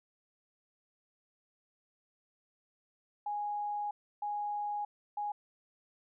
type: tone bursts at uneven times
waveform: sine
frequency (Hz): 828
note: G#5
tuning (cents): -5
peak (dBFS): -33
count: 3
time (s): 3.26-3.91 / 4.22-4.85 / 5.17-5.32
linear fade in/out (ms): 5
effects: none